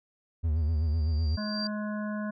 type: tone with vibrato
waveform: triangle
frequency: 78.6 Hz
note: D#2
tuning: 18 cents sharp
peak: -22 dBFS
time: 0.43-1.37 s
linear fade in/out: 20 ms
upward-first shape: sine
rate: 7.9 Hz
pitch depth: 100 cents each way
type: tone with exponential growth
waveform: sine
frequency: 4718 Hz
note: D8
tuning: 7 cents sharp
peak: -30 dBFS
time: 0.56-1.67 s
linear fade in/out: 2 ms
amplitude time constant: 240 ms
type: harmonic tone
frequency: 210.5 Hz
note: G#3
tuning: 24 cents sharp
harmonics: 1 / 3 / 5 / 7 / 8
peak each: -31 / -39 / -43 / -43 / -47 dBFS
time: 1.37-2.31 s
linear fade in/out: 10 ms
effects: none